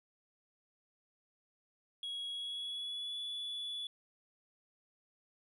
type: tone with pitch glide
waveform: sine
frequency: 3322 to 3431 Hz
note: G#7 to A7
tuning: 0 to -44 cents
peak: -36 dBFS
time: 2.03-3.87 s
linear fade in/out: 2 ms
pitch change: +56 cents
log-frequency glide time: 2.3-3.18 s
effects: tanh soft clip ceiling -37 dBFS